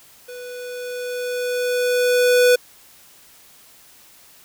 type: tone with level ramp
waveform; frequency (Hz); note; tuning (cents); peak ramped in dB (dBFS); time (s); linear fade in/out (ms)
square; 493.9; B4; 0; -34 to -11; 0.28-2.56; 10
effects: white hiss -49 dBFS RMS until 4.44 s